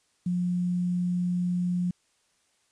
sine tone with quantisation, 178 Hz, F3, 33 cents sharp, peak -24 dBFS, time 0.26-1.91 s, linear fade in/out 5 ms, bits 9, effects white hiss -69 dBFS RMS until 2.71 s + resampled to 22050 Hz

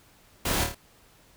pink noise with echo, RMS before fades -27 dBFS, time 0.45-0.64 s, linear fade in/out 5 ms, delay 27 ms, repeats 4, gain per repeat -4 dB, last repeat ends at 0.748 s, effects pink hiss -58 dBFS RMS until 1.36 s

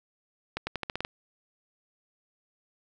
accelerating click train, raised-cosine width 0.3 ms, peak -15 dBFS, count 8, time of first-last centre 0.57-1.049 s, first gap 100 ms, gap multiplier 0.87, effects none

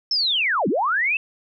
sine linear two-way sweep, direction down then up, 5400 to 163.9 to 2695 Hz, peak -18 dBFS, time 0.11-1.17 s, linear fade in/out 2 ms, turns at 0.68 s, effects none

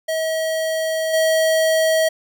square tone with level steps, 640 Hz, D#5, 49 cents sharp, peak -20 / -15 dBFS, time 0.08-2.09 s, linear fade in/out 10 ms, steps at 1.13 s, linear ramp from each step 10 ms, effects none

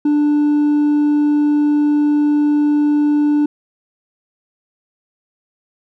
sine tone with hard clipping, 295 Hz, D4, 8 cents sharp, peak -12 dBFS, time 0.05-3.46 s, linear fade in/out 5 ms, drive 2 dB, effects none

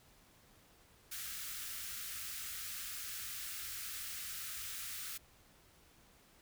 white band-stop noise, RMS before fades -44 dBFS, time 1.11-5.18 s, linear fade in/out 10 ms, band 100 to 1200 Hz, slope 96 dB/octave, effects pink hiss -65 dBFS RMS until 6.41 s

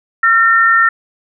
sine tone pair together, 1365.1 / 1819 Hz, F6 / A#6, -40 / -43 cents, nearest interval perfect fourth, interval 497 cents, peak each -10 dBFS, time 0.23-0.89 s, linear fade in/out 5 ms, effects none

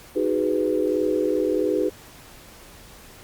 sine chord, G# minor seventh, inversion second, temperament just, 311.5 / 373.8 / 415.3 / 498.4 Hz, D#4 / F#4 / G#4 / B4, +2 / +18 / 0 / +16 cents, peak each -25 dBFS, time 0.15-1.9 s, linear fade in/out 20 ms, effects pink hiss -46 dBFS RMS until 3.23 s + Opus 48 kbps

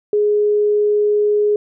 sine tone, 417.1 Hz, G#4, 7 cents sharp, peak -12 dBFS, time 0.13-1.56 s, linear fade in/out 2 ms, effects none

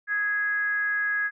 sine tone with frequency modulation, 1661.2 Hz, G#6, in tune, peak -23 dBFS, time 0.07-1.31 s, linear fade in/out 50 ms, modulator 401 Hz, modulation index 0.36, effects none

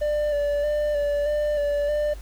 triangle tone with vibrato, 587.3 Hz, D5, in tune, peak -19 dBFS, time 0.01-2.14 s, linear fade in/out 10 ms, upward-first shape square, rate 1.6 Hz, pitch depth 23 cents each way, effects added 50 Hz sine -35 dBFS peak until 2.21 s + pink hiss -50 dBFS RMS until 2.21 s

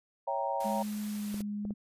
sine chord, C# diminished seventh, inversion none, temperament equal, 554.4 / 659.3 / 784 / 932.3 Hz, C#5 / E5 / G5 / Bb5, 0 / 0 / 0 / 0 cents, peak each -35 / -38 / -35 / -34 dBFS, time 0.27-0.83 s, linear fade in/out 10 ms
white noise, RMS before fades -47 dBFS, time 0.6-1.42 s, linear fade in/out 5 ms
sine tone with pitch glide, 210 to 206.6 Hz, G#3 to G#3, +19 to -9 cents, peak -33 dBFS, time 0.64-1.74 s, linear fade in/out 20 ms, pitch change -28 cents, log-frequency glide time 1.06-1.32 s
clicks, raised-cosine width 2 ms, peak -29 dBFS, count 4, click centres 1.343 / 1.406 / 1.652 / 1.707 s
effects resampled to 32000 Hz

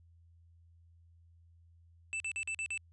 square tone bursts, 2646 Hz, E7, 6 cents sharp, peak -35 dBFS, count 6, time 2.13-2.776 s, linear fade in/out 0 ms, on 71 ms, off 44 ms, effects added 84 Hz sine -59 dBFS peak until 2.92 s + resampled to 22050 Hz

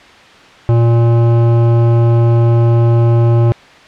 triangle tone with hard clipping, 117 Hz, A#2, 7 cents sharp, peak -9 dBFS, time 0.69-3.52 s, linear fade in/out 0 ms, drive 18 dB, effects white hiss -39 dBFS RMS until 3.87 s + low-pass 3000 Hz 12 dB/octave

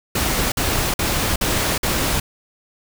pink noise bursts, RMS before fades -20 dBFS, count 5, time 0.15-2.2 s, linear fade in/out 5 ms, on 370 ms, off 50 ms, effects none

